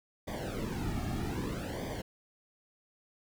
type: noise with flanger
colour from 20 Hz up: brown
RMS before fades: -36 dBFS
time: 0.27-2.02 s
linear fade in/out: 10 ms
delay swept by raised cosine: 0.73 to 2.03 ms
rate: 0.63 Hz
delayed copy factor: -0.85
effects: none